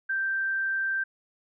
sine tone, 1568 Hz, G6, in tune, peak -25 dBFS, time 0.09-1.04 s, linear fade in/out 10 ms, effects none

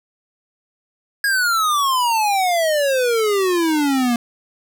square exponential sweep, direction down, 1661.2 to 233.1 Hz, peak -16 dBFS, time 1.24-4.16 s, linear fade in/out 2 ms, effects none

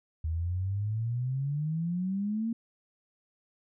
sine exponential sweep, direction up, 78 to 233.1 Hz, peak -28 dBFS, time 0.24-2.53 s, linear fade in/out 5 ms, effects none

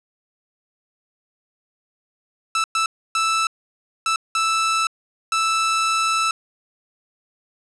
sawtooth tone bursts at uneven times, 1318.5 Hz, E6, in tune, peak -14 dBFS, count 6, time 2.55-2.64 / 2.75-2.86 / 3.15-3.47 / 4.06-4.16 / 4.35-4.87 / 5.32-6.31 s, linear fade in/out 2 ms, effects resampled to 22050 Hz + 7-bit

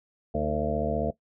harmonic tone with a mistuned harmonic, 75 Hz, D2, 37 cents sharp, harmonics 1 / 2 / 3 / 4 / 6 / 7 / 8 / 9, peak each -34 / -34 / -32 / -38 / -31 / -34 / -35 / -31 dBFS, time 0.34-1.11 s, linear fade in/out 10 ms, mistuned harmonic 4, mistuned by +100 cents, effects noise-tail reverb RT60 0.1 s tail -17 dB re dry

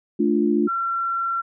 sine chord, D minor, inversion second, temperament equal, 220 / 293.7 / 349.2 Hz, A3 / D4 / F4, 0 / 0 / 0 cents, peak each -21 dBFS, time 0.19-0.68 s, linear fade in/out 10 ms
sine tone, 1361 Hz, F6, 45 cents flat, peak -21 dBFS, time 0.67-1.42 s, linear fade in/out 20 ms
effects none

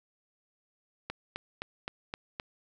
click train, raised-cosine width 0.3 ms, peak -19 dBFS, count 6, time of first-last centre 1.1-2.399 s, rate 3.85 Hz, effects none

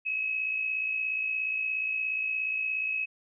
sine tone pair together, 2512 / 2569 Hz, D#7 / E7, +16 / -45 cents, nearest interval unison, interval 39 cents, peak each -37 / -28 dBFS, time 0.05-3.06 s, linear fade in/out 20 ms, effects none

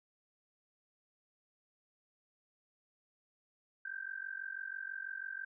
sine tone with amplitude modulation, 1568 Hz, G6, in tune, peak -36 dBFS, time 3.85-5.45 s, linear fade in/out 5 ms, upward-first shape sine, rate 46.1 Hz, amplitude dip 90%, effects none

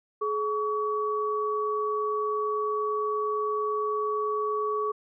sine tone pair together, 424.1 / 1132.2 Hz, G#4 / C#6, +36 / +36 cents, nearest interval octave + perfect fourth, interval 1700 cents, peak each -28 dBFS, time 0.21-4.92 s, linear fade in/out 10 ms, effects none

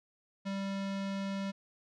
square tone with low-pass filter, 196 Hz, G3, in tune, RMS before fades -36 dBFS, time 0.45-1.52 s, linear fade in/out 20 ms, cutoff 4700 Hz, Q 1, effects none

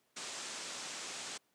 white low-pass noise, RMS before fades -44 dBFS, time 0.16-1.38 s, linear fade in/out 10 ms, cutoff 8300 Hz, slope 48 dB/octave, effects pink hiss -75 dBFS RMS until 1.54 s + high-pass 200 Hz 12 dB/octave

